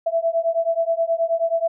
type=beating tone pair; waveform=sine; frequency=659.3 / 668.7 Hz; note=E5 / E5; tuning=0 / +25 cents; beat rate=9.4 Hz; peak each=-21 dBFS; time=0.06-1.68 s; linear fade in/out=10 ms; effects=none